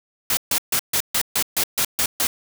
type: noise bursts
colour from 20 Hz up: white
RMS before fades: -20 dBFS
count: 10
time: 0.3-2.27 s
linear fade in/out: 2 ms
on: 71 ms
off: 140 ms
effects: none